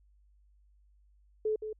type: tone with echo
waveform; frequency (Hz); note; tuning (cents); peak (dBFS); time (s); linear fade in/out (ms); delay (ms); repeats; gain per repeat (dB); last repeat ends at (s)
sine; 431.5; A4; -34; -27; 1.45-1.56; 5; 170; 1; -8; 1.73
effects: added 50 Hz sine -61 dBFS peak until 1.79 s